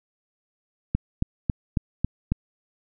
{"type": "click train", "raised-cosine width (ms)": 5, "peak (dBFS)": -9, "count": 6, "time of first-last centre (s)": [0.95, 2.32], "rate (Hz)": 3.65, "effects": []}